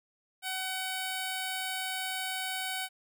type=tone with notch filter; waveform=5% pulse; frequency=754 Hz; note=F#5; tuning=32 cents sharp; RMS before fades=-35 dBFS; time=0.42-2.89 s; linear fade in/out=50 ms; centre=6000 Hz; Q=1; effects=none